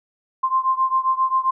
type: beating tone pair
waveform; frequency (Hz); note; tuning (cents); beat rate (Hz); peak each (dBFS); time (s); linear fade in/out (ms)
sine; 1046.5 / 1054; C6 / C6; 0 / +12; 7.5; -19 / -21; 0.43-1.51; 10
effects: none